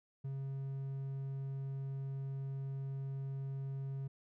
triangle tone, 136 Hz, C#3, 33 cents flat, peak -36 dBFS, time 0.24-4.08 s, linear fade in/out 10 ms, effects none

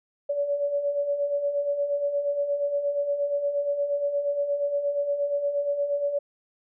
sine beating tone pair, 565 / 573.5 Hz, C#5 / D5, +33 / -41 cents, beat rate 8.5 Hz, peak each -32 / -24 dBFS, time 0.29-6.19 s, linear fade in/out 10 ms, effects none

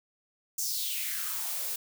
blue noise with high-pass filter sweep, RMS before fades -33 dBFS, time 0.58-1.76 s, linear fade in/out 5 ms, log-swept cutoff 6600 to 380 Hz, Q 3.6, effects none

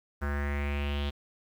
square tone with low-pass filter sweep, 71.7 Hz, D2, 41 cents flat, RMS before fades -31 dBFS, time 0.21-1.11 s, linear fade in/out 20 ms, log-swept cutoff 1500 to 3500 Hz, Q 4.6, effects 9-bit

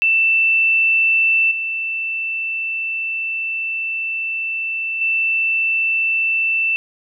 sine tone with level steps, 2665 Hz, E7, 18 cents sharp, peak -12 / -20 / -15 dBFS, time 0.02-6.76 s, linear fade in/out 0 ms, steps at 1.51 / 5.01 s, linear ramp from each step 5 ms, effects none

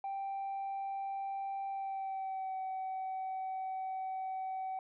sine tone with pitch glide, 784 to 758.6 Hz, G5 to F#5, 0 to +43 cents, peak -34 dBFS, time 0.04-4.79 s, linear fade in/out 2 ms, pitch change -57 cents, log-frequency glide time 1.69-2.57 s, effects tanh soft clip ceiling -34 dBFS

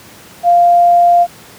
sine tone, 697 Hz, F5, 4 cents flat, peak -5 dBFS, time 0.43-1.27 s, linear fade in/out 50 ms, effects pink hiss -38 dBFS RMS until 1.58 s + high-pass 100 Hz 12 dB/octave

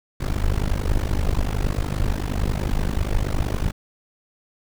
brown noise with amplitude modulation, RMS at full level -18 dBFS, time 0.2-3.72 s, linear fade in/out 10 ms, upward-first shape sine, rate 50.6 Hz, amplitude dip 95%, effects none

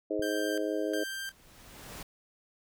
harmonic tone, 105 Hz, G#2, 19 cents sharp, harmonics 3 / 4 / 5 / 6, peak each -33 / -34 / -35 / -36 dBFS, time 0.1-1.04 s, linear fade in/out 10 ms
click, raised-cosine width 5 ms, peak -32 dBFS, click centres 0.195 s
sawtooth tone with tremolo, 1576 Hz, G6, 9 cents sharp, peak -32 dBFS, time 0.22-1.32 s, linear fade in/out 5 ms, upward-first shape square, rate 1.4 Hz, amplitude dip 80%
pink noise with exponential growth, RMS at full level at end -42 dBFS, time 0.6-2.03 s, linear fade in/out 5 ms, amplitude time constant 310 ms
effects none

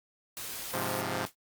white noise, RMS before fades -39 dBFS, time 0.37-1.01 s, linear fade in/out 0 ms
5% pulse chord, F minor, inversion first, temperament equal, 103.83 / 130.81 / 174.61 Hz, Ab2 / C3 / F3, 0 / 0 / 0 cents, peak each -24 dBFS, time 0.73-1.26 s, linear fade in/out 10 ms
white noise with exponential decay, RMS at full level -39 dBFS, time 1.26-1.35 s, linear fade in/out 2 ms, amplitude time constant 19 ms
effects Opus 48 kbps

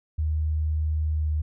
sine tone with pitch glide, 77.4 to 76.56 Hz, D#2 to D#2, -9 to -27 cents, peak -22 dBFS, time 0.18-1.42 s, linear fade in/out 10 ms, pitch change -18 cents, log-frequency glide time 1.11-1.29 s, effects none

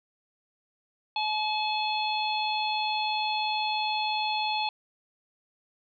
harmonic tone, 857 Hz, A5, 46 cents flat, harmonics 1 / 3 / 4 / 5, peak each -28 / -33 / -34 / -35 dBFS, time 1.16-4.69 s, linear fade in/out 2 ms, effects none

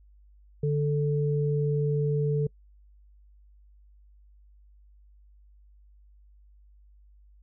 sine tone pair together, 146.83 / 440 Hz, D3 / A4, 0 / 0 cents, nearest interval octave + perfect fifth, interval 1900 cents, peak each -24 / -28 dBFS, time 0.63-2.47 s, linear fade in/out 5 ms, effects noise-tail reverb RT60 0.1 s tail -26 dB re dry + added 50 Hz sine -53 dBFS peak until 7.42 s

